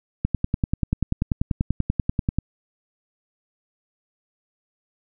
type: click train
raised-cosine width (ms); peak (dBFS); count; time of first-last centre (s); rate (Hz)
5; -8; 23; 0.25-2.386; 10.3
effects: none